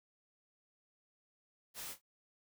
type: noise with echo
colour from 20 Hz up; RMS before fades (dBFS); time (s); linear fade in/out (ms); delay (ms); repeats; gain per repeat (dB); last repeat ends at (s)
white; -45; 1.74-1.96; 50; 28; 2; -12; 2.016
effects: none